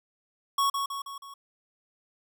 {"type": "tone with echo", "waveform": "square", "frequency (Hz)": 1108.7, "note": "C#6", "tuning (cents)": 0, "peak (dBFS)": -23, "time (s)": [0.58, 0.7], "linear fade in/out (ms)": 5, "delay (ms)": 160, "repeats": 4, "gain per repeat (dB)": -5, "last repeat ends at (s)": 1.34, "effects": []}